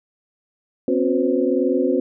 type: tone cluster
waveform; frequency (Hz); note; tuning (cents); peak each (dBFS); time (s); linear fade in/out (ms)
sine; 251.3 / 272.9 / 360.9 / 506 / 545; B3 / C#4 / F#4 / B4 / C#5; +30 / -27 / -43 / +42 / -29; -24 / -21 / -21 / -22 / -30; 0.88-2; 2
effects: none